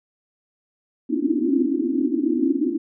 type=band-pass noise; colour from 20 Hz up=pink; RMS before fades=-21 dBFS; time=1.09-2.78 s; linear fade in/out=20 ms; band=250 to 340 Hz; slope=96 dB/octave; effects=none